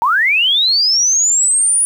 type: linear sweep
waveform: sine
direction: up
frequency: 873 to 9840 Hz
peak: -10 dBFS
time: 0.02-1.85 s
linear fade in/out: 0 ms
effects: 7-bit